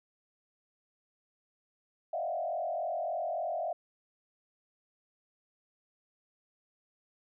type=tone with frequency modulation; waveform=sine; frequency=674 Hz; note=E5; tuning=38 cents sharp; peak=-31 dBFS; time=2.13-3.73 s; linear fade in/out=5 ms; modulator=43.5 Hz; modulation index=1.5; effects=none